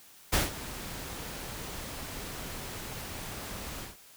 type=noise with ADSR envelope; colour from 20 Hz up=pink; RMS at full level=-24 dBFS; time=0.32-3.97 s; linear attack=17 ms; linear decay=160 ms; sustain=-16 dB; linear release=160 ms; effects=white hiss -55 dBFS RMS until 4.16 s